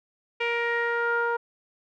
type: tone with low-pass filter sweep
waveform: sawtooth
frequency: 470.3 Hz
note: A#4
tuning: 15 cents sharp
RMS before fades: -26 dBFS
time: 0.4-1.37 s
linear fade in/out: 10 ms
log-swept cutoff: 2500 to 1200 Hz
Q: 5
effects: none